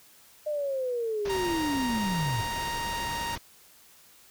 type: linear sweep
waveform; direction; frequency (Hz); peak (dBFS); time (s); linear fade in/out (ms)
sine; down; 611 to 103.83; -27; 0.46-2.42; 10
type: low-pass noise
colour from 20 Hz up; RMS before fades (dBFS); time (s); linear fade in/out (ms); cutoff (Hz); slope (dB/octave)
pink; -38; 1.25-3.38; 5; 6300; 96
type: tone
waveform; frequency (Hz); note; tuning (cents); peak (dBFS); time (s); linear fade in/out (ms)
sawtooth; 934; A#5; +3; -27; 1.29-3.36; 10
effects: white hiss -56 dBFS RMS until 4.3 s